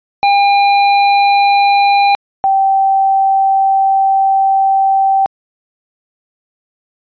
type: tone pair in turn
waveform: square / sine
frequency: 804 / 777.1 Hz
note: G5 / G5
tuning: +44 / -15 cents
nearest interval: minor second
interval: 59 cents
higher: first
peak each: -8 dBFS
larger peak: neither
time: 0.23-2.15 / 2.44-5.26 s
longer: second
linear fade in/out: 0 ms
effects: resampled to 11025 Hz